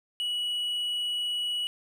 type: tone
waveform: triangle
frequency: 2931 Hz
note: F#7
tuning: 17 cents flat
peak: -26 dBFS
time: 0.2-1.67 s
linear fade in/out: 0 ms
effects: none